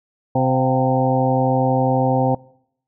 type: harmonic tone with a mistuned harmonic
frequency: 130 Hz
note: C3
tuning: 11 cents flat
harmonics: 1 / 2 / 3 / 4 / 5 / 6 / 7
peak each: -20 / -21 / -31 / -21 / -27 / -21 / -26 dBFS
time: 0.35-2.35 s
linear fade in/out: 5 ms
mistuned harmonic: 5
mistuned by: +98 cents
effects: noise-tail reverb RT60 0.7 s tail -23 dB re dry